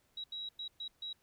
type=tone bursts at uneven times; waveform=sine; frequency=3865 Hz; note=B7; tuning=38 cents flat; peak=-39 dBFS; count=5; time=0.17-0.24 / 0.32-0.49 / 0.59-0.68 / 0.8-0.88 / 1.02-1.13 s; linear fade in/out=5 ms; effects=pink hiss -73 dBFS RMS until 1.22 s